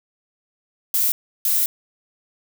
violet noise bursts at uneven times, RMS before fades -19 dBFS, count 2, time 0.94-1.12 / 1.45-1.66 s, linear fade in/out 2 ms, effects none

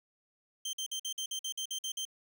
25% pulse tone bursts, 3136 Hz, G7, in tune, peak -31 dBFS, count 11, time 0.65-2.052 s, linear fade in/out 5 ms, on 82 ms, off 50 ms, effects 11-bit

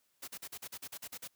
white noise bursts, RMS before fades -44 dBFS, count 11, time 0.22-1.278 s, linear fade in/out 10 ms, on 58 ms, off 42 ms, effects white hiss -75 dBFS RMS until 1.35 s + high-pass 60 Hz 12 dB/octave

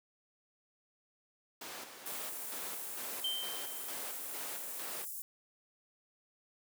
pink noise with tremolo, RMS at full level -43 dBFS, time 1.61-5.05 s, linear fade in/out 5 ms, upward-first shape square, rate 2.2 Hz, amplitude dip 50%
white high-pass noise, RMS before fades -43 dBFS, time 2.06-5.22 s, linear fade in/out 0 ms, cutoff 7800 Hz, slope 24 dB/octave
sine tone with exponential decay, 3124 Hz, G7, 7 cents flat, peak -31 dBFS, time 3.24-4.12 s, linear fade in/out 5 ms, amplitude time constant 190 ms
effects high-pass 400 Hz 12 dB/octave

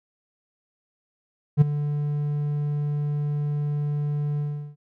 triangle tone with ADSR envelope, 146.83 Hz, D3, in tune, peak -7 dBFS, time 1.57-4.76 s, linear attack 43 ms, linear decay 14 ms, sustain -14 dB, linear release 370 ms, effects none

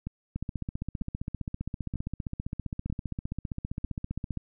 two click trains, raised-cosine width 5 ms, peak -20 / -21 dBFS, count 62 / 5, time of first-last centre 0.36-4.373 / 0.07-3.844 s, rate 15.2 / 1.06 Hz, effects none

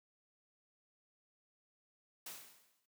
white noise with exponential decay, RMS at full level -45 dBFS, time 2.26-2.86 s, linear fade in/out 5 ms, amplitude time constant 130 ms, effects noise-tail reverb RT60 0.1 s tail -17 dB re dry + high-pass 150 Hz 12 dB/octave

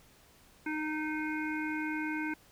harmonic tone, 308.2 Hz, D#4, 16 cents flat, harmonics 1 / 3 / 5 / 7 / 8, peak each -34 / -42 / -39 / -41 / -46 dBFS, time 0.66-2.34 s, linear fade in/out 5 ms, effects pink hiss -61 dBFS RMS until 2.51 s

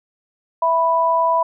sine tone pair together, 659.3 / 987.8 Hz, E5 / B5, 0 / 0 cents, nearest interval perfect fifth, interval 700 cents, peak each -19 / -15 dBFS, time 0.62-1.43 s, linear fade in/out 5 ms, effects none

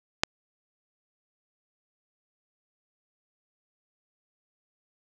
click, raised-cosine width 0.2 ms, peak -3 dBFS, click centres 0.235 s, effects none

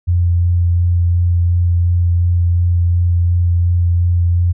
sine tone with vibrato, 87.1 Hz, F2, 4 cents flat, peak -10 dBFS, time 0.07-4.53 s, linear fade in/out 20 ms, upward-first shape sine, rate 2.8 Hz, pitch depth 12 cents each way, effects none

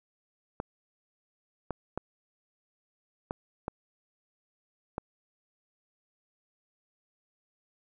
clicks, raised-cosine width 1 ms, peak -18 dBFS, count 6, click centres 0.601 / 1.707 / 1.976 / 3.309 / 3.681 / 4.981 s, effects none

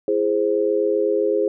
sine chord, E augmented, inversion none, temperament equal with one note detuned, 335 / 415.3 / 523.3 Hz, E4 / G#4 / B#4, +28 / 0 / 0 cents, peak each -24 / -19 / -22 dBFS, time 0.08-1.48 s, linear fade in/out 2 ms, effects none

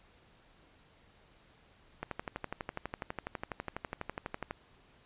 click train, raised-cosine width 0.5 ms, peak -21 dBFS, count 31, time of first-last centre 2.03-4.509 s, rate 12.1 Hz, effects pink hiss -63 dBFS RMS until 5.05 s + resampled to 8000 Hz

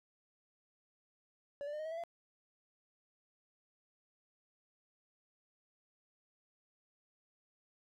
triangle tone with pitch steps, 570 / 587 / 604.6 / 622.7 / 641.3 / 660.5 / 680.2 Hz, C#5 / D5 / D#5 / D#5 / E5 / E5 / F5, +48 / -1 / -50 / +1 / -48 / +3 / -46 cents, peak -37 dBFS, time 1.61-2.037 s, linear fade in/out 0 ms, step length 61 ms, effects none

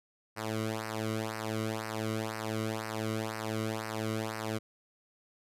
sawtooth tone with flanger, 110 Hz, A2, in tune, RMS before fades -35 dBFS, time 0.36-4.59 s, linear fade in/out 20 ms, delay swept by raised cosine 0.28 to 1.19 ms, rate 2 Hz, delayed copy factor -0.85, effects resampled to 32000 Hz

